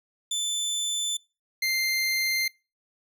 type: tone pair in turn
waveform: 25% pulse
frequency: 3520 / 2093 Hz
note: A7 / C7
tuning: 0 / 0 cents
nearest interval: major sixth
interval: 900 cents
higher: first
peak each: -22 / -20 dBFS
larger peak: second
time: 0.31-1.17 / 1.62-2.48 s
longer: neither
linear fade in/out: 5 ms
effects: noise-tail reverb RT60 0.3 s tail -25 dB re dry